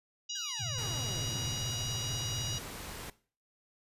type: harmonic tone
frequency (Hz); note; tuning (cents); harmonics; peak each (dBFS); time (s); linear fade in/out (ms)
960; B5; -49; 3 / 4 / 5 / 6 / 7; -40 / -42 / -43 / -40 / -46; 0.29-2.59; 10
type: exponential sweep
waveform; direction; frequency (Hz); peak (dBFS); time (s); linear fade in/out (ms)
15% pulse; down; 1661.2 to 50.5; -38; 0.35-1.59; 5
type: tone with vibrato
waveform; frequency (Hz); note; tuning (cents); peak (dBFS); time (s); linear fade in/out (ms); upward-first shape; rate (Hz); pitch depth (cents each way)
sine; 116.54; A#2; 0; -37; 0.59-2.58; 20; sine; 16; 280
type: noise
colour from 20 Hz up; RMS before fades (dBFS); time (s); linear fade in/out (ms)
pink; -43; 0.78-3.1; 2
effects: noise-tail reverb RT60 0.4 s tail -18 dB re dry + resampled to 32000 Hz